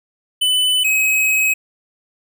square tone pair in turn, 3004 / 2546 Hz, F#7 / D#7, +26 / +39 cents, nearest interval minor third, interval 287 cents, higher first, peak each -14 / -14 dBFS, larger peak neither, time 0.41-0.84 / 0.84-1.54 s, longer second, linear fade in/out 10 ms, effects none

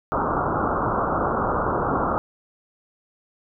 white low-pass noise, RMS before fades -23 dBFS, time 0.12-2.18 s, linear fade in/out 0 ms, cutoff 1400 Hz, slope 96 dB/octave, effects none

